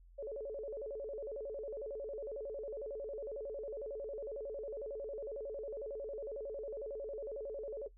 sine tone with vibrato, 493.9 Hz, B4, in tune, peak -39 dBFS, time 0.18-7.88 s, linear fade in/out 10 ms, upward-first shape square, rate 11 Hz, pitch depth 220 cents each way, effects noise-tail reverb RT60 0.1 s tail -17 dB re dry + added 43 Hz sine -57 dBFS peak until 7.97 s

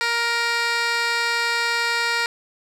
15% pulse tone with band-pass filter, 468.8 Hz, A#4, 10 cents sharp, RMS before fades -22 dBFS, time 0.01-2.26 s, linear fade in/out 0 ms, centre 3000 Hz, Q 1.1, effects none

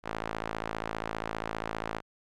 sawtooth tone with band-pass filter, 55 Hz, A1, in tune, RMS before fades -36 dBFS, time 0.03-2.02 s, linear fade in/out 50 ms, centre 1100 Hz, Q 0.75, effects none

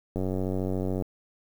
click train, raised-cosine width 2 ms, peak -17 dBFS, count 82, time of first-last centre 0.16-1.023 s, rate 93.9 Hz, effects 8-bit

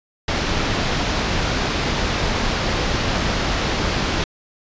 pink low-pass noise, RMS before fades -21 dBFS, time 0.28-4.24 s, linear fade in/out 2 ms, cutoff 5600 Hz, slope 24 dB/octave, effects resampled to 16000 Hz

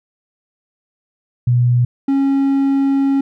sine / triangle tone pair in turn, 122.2 / 274.3 Hz, B2 / C#4, -18 / -18 cents, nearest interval octave + major second, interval 1400 cents, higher second, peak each -10 dBFS, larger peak neither, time 1.47-1.85 / 2.08-3.21 s, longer second, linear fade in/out 5 ms, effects none

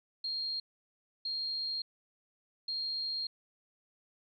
sine tone bursts at uneven times, 4225 Hz, C8, 16 cents sharp, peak -33 dBFS, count 3, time 0.24-0.6 / 1.25-1.82 / 2.68-3.27 s, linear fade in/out 5 ms, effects none

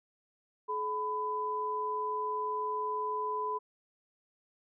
sine tone pair together, 427 / 1001 Hz, G#4 / B5, +48 / +23 cents, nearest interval octave + minor third, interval 1475 cents, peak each -37 / -32 dBFS, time 0.68-3.59 s, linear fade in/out 20 ms, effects none

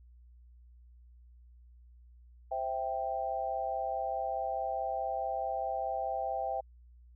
sine chord, C major, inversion none, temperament equal, 523.3 / 659.3 / 784 Hz, C5 / E5 / G5, 0 / 0 / 0 cents, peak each -39 / -36 / -34 dBFS, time 2.51-6.61 s, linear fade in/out 10 ms, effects added 60 Hz sine -54 dBFS peak until 7.15 s

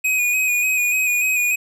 square tone with vibrato, 2489 Hz, D#7, in tune, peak -17 dBFS, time 0.04-1.56 s, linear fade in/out 10 ms, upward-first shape square, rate 3.4 Hz, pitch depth 26 cents each way, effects none

